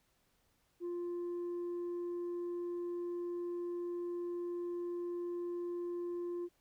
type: tone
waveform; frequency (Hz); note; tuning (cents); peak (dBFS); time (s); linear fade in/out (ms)
sine; 349.2; F4; 0; -34; 0.8-6.49; 50
effects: tanh soft clip ceiling -36 dBFS + pink hiss -75 dBFS RMS until 6.6 s